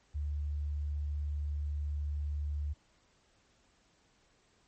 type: tone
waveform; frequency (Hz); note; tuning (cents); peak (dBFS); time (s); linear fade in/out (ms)
sine; 73.42; D2; 0; -32; 0.14-2.74; 20
effects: pink hiss -69 dBFS RMS until 4.67 s + MP3 32 kbps